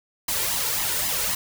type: noise with flanger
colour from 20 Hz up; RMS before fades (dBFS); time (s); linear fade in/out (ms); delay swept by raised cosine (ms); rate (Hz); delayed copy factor
white; -25; 0.28-1.35; 5; 0.98 to 2.18; 3.8; +0.7
effects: none